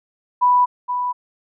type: tone with echo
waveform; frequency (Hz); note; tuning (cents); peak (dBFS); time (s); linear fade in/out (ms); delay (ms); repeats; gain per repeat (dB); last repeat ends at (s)
sine; 987.8; B5; 0; -11; 0.41-0.66; 20; 470; 1; -8; 1.13
effects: none